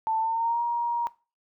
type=tone with pitch glide; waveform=sine; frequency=887 to 945.2 Hz; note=A5 to A#5; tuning=+14 to +24 cents; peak=-23 dBFS; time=0.07-1.07 s; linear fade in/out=0 ms; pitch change=+110 cents; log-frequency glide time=0.19-0.61 s; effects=noise-tail reverb RT60 0.3 s tail -19 dB re dry